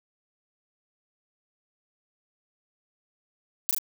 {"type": "noise with echo", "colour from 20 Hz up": "violet", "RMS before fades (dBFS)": -24, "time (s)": [3.69, 3.71], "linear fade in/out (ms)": 0, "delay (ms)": 37, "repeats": 2, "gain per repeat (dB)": -2, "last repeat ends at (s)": 3.784, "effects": []}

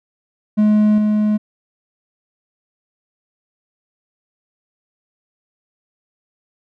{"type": "tone with level steps", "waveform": "triangle", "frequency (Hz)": 211.7, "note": "G#3", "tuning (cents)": 33, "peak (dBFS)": [-8, -11], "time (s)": [0.57, 1.38], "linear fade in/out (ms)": 20, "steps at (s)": 0.98, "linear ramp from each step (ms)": 2, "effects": []}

